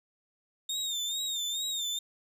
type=tone with vibrato; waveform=30% pulse; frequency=3665 Hz; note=A#7; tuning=30 cents flat; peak=-28 dBFS; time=0.69-1.99 s; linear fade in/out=5 ms; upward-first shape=sine; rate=2.3 Hz; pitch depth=76 cents each way; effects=none